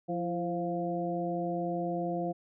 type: harmonic tone with a mistuned harmonic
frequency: 174.61 Hz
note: F3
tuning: in tune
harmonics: 1 / 2 / 3 / 4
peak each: -35 / -35 / -37 / -35 dBFS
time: 0.08-2.33 s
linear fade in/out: 20 ms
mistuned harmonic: 2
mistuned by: -51 cents
effects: none